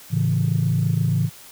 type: chord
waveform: sine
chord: A major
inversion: none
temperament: equal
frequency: 110 / 138.59 / 164.81 Hz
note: A2 / C#3 / E3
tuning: 0 / 0 / 0 cents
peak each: -21 dBFS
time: 0.1-1.3 s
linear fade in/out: 50 ms
effects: tanh soft clip ceiling -10 dBFS + white hiss -44 dBFS RMS until 1.51 s